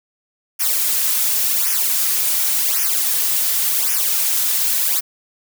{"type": "noise with flanger", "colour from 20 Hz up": "blue", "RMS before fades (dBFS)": -18, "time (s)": [0.59, 5.01], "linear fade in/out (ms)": 20, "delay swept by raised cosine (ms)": [0.24, 4.44], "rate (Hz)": 0.9, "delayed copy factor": -1, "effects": []}